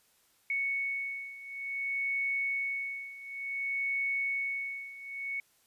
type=beating tone pair; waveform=sine; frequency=2217 / 2217.56 Hz; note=C#7 / C#7; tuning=0 / 0 cents; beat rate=0.56 Hz; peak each=-36 / -33 dBFS; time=0.5-5.4 s; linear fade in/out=2 ms; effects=white hiss -68 dBFS RMS until 5.66 s + resampled to 32000 Hz